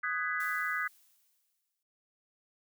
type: chord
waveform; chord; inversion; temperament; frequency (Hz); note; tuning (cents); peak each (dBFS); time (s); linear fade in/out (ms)
sine; G# minor seventh; second; just; 1245.9 / 1495.1 / 1661.2 / 1993.5; D#6 / F#6 / G#6 / B6; +2 / +18 / 0 / +16; -36; 0.03-0.88; 10
type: noise with exponential decay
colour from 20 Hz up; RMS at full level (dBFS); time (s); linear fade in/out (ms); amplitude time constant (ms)
blue; -47; 0.4-1.83; 2; 310
effects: none